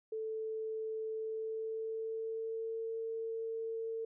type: tone with pitch glide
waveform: sine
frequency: 440 to 451.1 Hz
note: A4 to A4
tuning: 0 to +43 cents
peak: -36 dBFS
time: 0.12-4.05 s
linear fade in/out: 5 ms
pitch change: +43 cents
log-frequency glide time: 1.13-2.89 s
effects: none